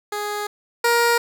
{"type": "tone pair in turn", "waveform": "15% pulse", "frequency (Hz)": [415.3, 471.3], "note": ["G#4", "A#4"], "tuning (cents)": [0, 19], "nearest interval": "major second", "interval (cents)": 219, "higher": "second", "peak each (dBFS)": [-18, -9], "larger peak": "second", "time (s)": [[0.12, 0.47], [0.84, 1.18]], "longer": "first", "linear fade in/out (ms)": 5, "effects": []}